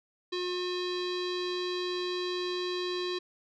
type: tone with low-pass filter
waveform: square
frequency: 359.8 Hz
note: F#4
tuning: 48 cents flat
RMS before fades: -33 dBFS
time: 0.32-3.19 s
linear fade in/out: 10 ms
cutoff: 4100 Hz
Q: 5.3
effects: none